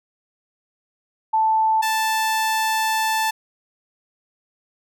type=tone pair in turn; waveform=sine / sawtooth; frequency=880 / 880 Hz; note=A5 / A5; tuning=0 / 0 cents; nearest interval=unison; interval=0 cents; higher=neither; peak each=-15 dBFS; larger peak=neither; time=1.33-1.82 / 1.82-3.31 s; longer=second; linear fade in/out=10 ms; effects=none